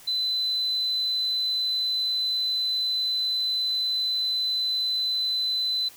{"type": "tone", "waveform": "sine", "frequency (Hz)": 4024, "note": "B7", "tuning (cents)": 32, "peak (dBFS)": -23, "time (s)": [0.07, 5.89], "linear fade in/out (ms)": 10, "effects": ["white hiss -49 dBFS RMS until 5.96 s"]}